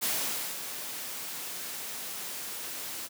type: noise with ADSR envelope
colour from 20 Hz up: white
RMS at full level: -29 dBFS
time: 0.01-3.09 s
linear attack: 26 ms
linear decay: 530 ms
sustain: -9 dB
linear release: 39 ms
effects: high-pass 150 Hz 12 dB/octave